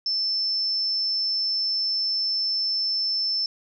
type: tone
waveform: sine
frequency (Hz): 5300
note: E8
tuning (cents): +9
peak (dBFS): -22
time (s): 0.06-3.46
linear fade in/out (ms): 2
effects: none